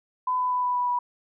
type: tone with pitch steps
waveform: sine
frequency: 1007 / 1001.2 / 995.4 / 989.7 / 984 / 978.3 Hz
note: B5 / B5 / B5 / B5 / B5 / B5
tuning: +33 / +23 / +13 / +3 / -7 / -17 cents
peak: -22 dBFS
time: 0.27-0.99 s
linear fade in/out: 5 ms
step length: 120 ms
effects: none